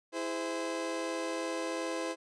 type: chord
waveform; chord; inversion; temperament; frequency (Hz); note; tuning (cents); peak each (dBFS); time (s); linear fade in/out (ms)
30% pulse; E augmented; none; just; 329.6 / 412 / 515; E4 / G#4 / B#4; 0 / -14 / -28; -34 / -40 / -34; 0.12-2.16; 50
effects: resampled to 22050 Hz